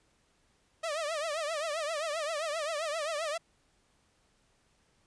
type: tone with vibrato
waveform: sawtooth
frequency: 622.3 Hz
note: D#5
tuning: in tune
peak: -28 dBFS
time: 0.83-3.38 s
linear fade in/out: 10 ms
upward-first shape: triangle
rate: 7.6 Hz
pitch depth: 160 cents each way
effects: pink hiss -70 dBFS RMS until 5.06 s + resampled to 22050 Hz